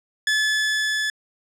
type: tone with level ramp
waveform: sawtooth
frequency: 1725 Hz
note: A6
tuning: 35 cents flat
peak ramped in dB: -14 to -18 dBFS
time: 0.27-1.1 s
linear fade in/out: 2 ms
effects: low-pass 8000 Hz 12 dB/octave